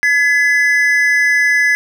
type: tone pair together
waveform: triangle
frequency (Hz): 1696.1 / 2017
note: G#6 / B6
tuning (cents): +36 / +36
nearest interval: minor third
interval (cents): 300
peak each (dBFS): -11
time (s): 0.03-1.75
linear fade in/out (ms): 0
effects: none